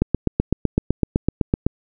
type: click train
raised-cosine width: 3 ms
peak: -3 dBFS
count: 14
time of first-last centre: 0.02-1.666 s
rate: 7.9 Hz
effects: none